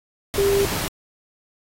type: tone in noise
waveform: sine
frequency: 397.8 Hz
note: G4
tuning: 25 cents sharp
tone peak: -16 dBFS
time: 0.38-0.65 s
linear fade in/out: 0 ms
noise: pink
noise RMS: -26 dBFS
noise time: 0.34-0.88 s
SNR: +7 dB
effects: AAC 48 kbps